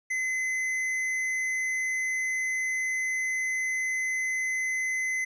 sine tone with hard clipping, 2041 Hz, C7, 44 cents flat, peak -28 dBFS, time 0.1-5.25 s, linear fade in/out 10 ms, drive 8 dB, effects none

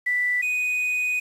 sine / triangle tone pair in turn, 1975.5 / 2489 Hz, B6 / D#7, 0 / 0 cents, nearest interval major third, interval 400 cents, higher second, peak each -20 dBFS, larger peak neither, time 0.06-0.42 / 0.42-1.2 s, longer second, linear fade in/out 10 ms, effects resampled to 32000 Hz + 8-bit

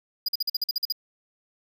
square tone bursts, 4894 Hz, D#8, 29 cents flat, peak -23 dBFS, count 10, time 0.26-0.924 s, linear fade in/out 5 ms, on 25 ms, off 46 ms, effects none

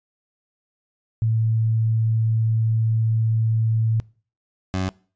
sine / 20% pulse tone pair in turn, 111.9 / 93.65 Hz, A2 / F#2, +30 / +21 cents, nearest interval minor third, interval 309 cents, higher first, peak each -17 dBFS, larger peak neither, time 1.22-4 / 4.74-4.89 s, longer first, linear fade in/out 0 ms, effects noise-tail reverb RT60 0.4 s tail -23 dB re dry + resampled to 16000 Hz

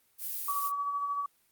violet noise, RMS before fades -36 dBFS, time 0.18-0.72 s, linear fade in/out 50 ms
sine tone with tremolo, 1140 Hz, C#6, 48 cents sharp, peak -28 dBFS, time 0.48-1.26 s, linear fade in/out 5 ms, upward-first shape sine, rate 13 Hz, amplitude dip 40%
effects white hiss -69 dBFS RMS until 1.51 s + Opus 32 kbps

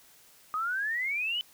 sine exponential sweep, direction up, 1228 to 3045 Hz, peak -28 dBFS, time 0.54-1.41 s, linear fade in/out 0 ms, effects white hiss -58 dBFS RMS until 1.53 s

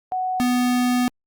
sine / square tone pair in turn, 742 / 247.6 Hz, F#5 / B3, +5 / +5 cents, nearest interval octave + perfect fifth, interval 1900 cents, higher first, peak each -21 / -18 dBFS, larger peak second, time 0.12-0.4 / 0.4-1.08 s, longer second, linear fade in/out 0 ms, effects Opus 48 kbps

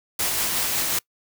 white noise with tremolo, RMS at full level -23 dBFS, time 0.19-0.99 s, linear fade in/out 5 ms, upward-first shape sine, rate 5.5 Hz, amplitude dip 25%, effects noise-tail reverb RT60 0.1 s tail -24 dB re dry

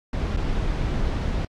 brown noise with dropouts, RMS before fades -24 dBFS, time 0.13-1.45 s, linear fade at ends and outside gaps 2 ms, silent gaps 0.365-0.371 s, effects low-pass 5000 Hz 12 dB/octave + AAC 64 kbps

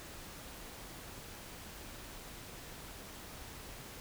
silence, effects pink hiss -49 dBFS RMS until 4 s

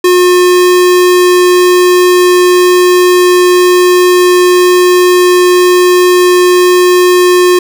square tone, 359.9 Hz, F#4, 48 cents flat, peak -4 dBFS, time 0.04-7.59 s, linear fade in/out 5 ms, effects none

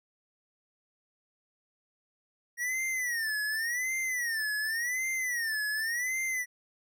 square tone with vibrato, 1885 Hz, A#6, 19 cents sharp, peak -30 dBFS, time 2.57-6.46 s, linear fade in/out 50 ms, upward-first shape sine, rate 0.89 Hz, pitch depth 180 cents each way, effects none

